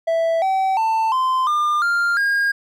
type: tone with pitch steps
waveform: triangle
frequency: 659.3 / 766.1 / 890.3 / 1034.6 / 1202.2 / 1397 / 1623.4 Hz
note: E5 / G5 / A5 / C6 / D6 / F6 / G#6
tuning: 0 / -40 / +20 / -20 / +40 / 0 / -40 cents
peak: -14 dBFS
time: 0.07-2.52 s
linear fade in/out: 10 ms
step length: 350 ms
effects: none